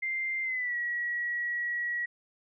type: tone with pitch glide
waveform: sine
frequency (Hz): 2093 to 1919.3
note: C7 to B6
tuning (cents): 0 to -50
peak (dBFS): -29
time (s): 0.02-2.06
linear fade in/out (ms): 10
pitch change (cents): -150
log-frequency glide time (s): 0.43-0.76
effects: none